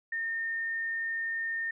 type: tone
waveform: sine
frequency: 1823 Hz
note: A#6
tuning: 39 cents flat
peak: -30 dBFS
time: 0.12-1.71 s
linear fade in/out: 5 ms
effects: none